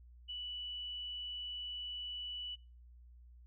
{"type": "tone", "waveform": "sine", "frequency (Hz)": 2960, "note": "F#7", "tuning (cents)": 0, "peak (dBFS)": -40, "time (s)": [0.28, 2.56], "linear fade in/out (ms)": 20, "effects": ["noise-tail reverb RT60 0.3 s tail -21 dB re dry", "added 60 Hz sine -55 dBFS peak until 3.46 s"]}